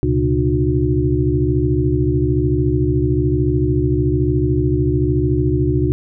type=tone cluster; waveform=sine; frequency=71.7 / 121.8 / 135.4 / 301.6 / 362.7 Hz; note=D2 / B2 / C#3 / D4 / F#4; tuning=-41 / -24 / -40 / +46 / -34 cents; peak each=-20 dBFS; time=0.03-5.92 s; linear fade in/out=0 ms; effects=none